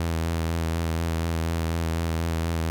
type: tone with vibrato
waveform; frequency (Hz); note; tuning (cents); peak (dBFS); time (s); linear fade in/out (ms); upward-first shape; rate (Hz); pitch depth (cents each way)
sawtooth; 82.41; E2; 0; -20; 0-2.7; 0; sine; 4.1; 25
effects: none